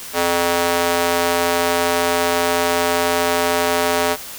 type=tone with high-pass filter; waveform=square; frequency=86.3 Hz; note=F2; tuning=20 cents flat; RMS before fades=-18 dBFS; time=0.13-4.17 s; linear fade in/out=50 ms; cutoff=510 Hz; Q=1.1; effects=white hiss -33 dBFS RMS until 4.38 s